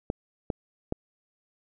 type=clicks; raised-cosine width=2 ms; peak=-14 dBFS; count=3; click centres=0.101 / 0.502 / 0.924 s; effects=none